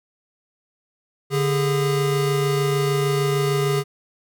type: tone pair together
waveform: square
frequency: 144.7 / 407.5 Hz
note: D3 / G#4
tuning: -25 / -33 cents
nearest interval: octave + tritone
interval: 1792 cents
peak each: -22 / -22 dBFS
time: 1.3-3.84 s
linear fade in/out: 50 ms
effects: none